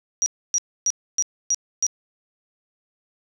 sine tone bursts, 5760 Hz, F#8, 47 cents flat, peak -17 dBFS, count 6, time 0.22-1.866 s, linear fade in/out 0 ms, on 41 ms, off 280 ms, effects none

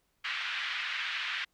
pink band-pass noise, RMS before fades -35 dBFS, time 0.24-1.45 s, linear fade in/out 10 ms, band 1500 to 3400 Hz, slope 24 dB/octave, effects pink hiss -75 dBFS RMS until 1.53 s

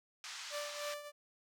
white band-pass noise, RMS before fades -47 dBFS, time 0.24-0.94 s, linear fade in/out 0 ms, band 920 to 6400 Hz, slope 24 dB/octave
sawtooth tone with tremolo, 587 Hz, D5, 1 cent flat, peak -34 dBFS, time 0.5-1.12 s, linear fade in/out 50 ms, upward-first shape triangle, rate 3.3 Hz, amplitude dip 75%
effects none

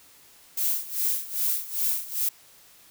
violet noise with tremolo, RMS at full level -24 dBFS, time 0.57-2.29 s, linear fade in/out 5 ms, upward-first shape sine, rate 2.5 Hz, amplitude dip 85%, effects white hiss -54 dBFS RMS until 2.9 s

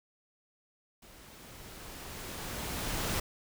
pink noise with level ramp, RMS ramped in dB -55 to -32 dBFS, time 1.02-3.2 s, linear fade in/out 5 ms, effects none

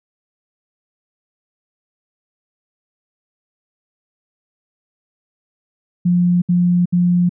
sine tone bursts, 176.6 Hz, F3, 20 cents sharp, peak -11 dBFS, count 3, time 6.05-7.294 s, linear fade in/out 10 ms, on 370 ms, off 67 ms, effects none

